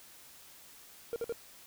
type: tone bursts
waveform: triangle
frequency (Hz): 466.2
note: A#4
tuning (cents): 0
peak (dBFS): -30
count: 3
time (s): 1.13-1.324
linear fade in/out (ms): 0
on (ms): 30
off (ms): 52
effects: white hiss -55 dBFS RMS until 1.66 s